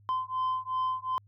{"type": "beating tone pair", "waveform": "sine", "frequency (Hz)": [1029, 1031.7], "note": ["C6", "C6"], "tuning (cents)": [-29, -25], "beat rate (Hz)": 2.7, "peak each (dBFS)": -29, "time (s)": [0.09, 1.18], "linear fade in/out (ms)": 0, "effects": ["tanh soft clip ceiling -25 dBFS", "added 102 Hz sine -56 dBFS peak until 1.27 s"]}